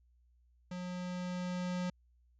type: tone with level ramp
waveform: square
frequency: 180 Hz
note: F#3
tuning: 47 cents flat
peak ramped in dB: -40 to -34 dBFS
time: 0.71-1.9 s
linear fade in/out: 5 ms
effects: added 60 Hz sine -65 dBFS peak until 2.39 s + resampled to 16000 Hz